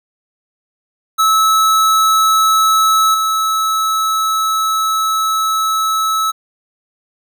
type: tone with level steps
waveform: square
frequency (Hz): 1300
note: E6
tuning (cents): -24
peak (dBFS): -10 / -14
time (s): 1.18-6.32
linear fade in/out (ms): 20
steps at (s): 3.14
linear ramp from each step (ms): 5
effects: none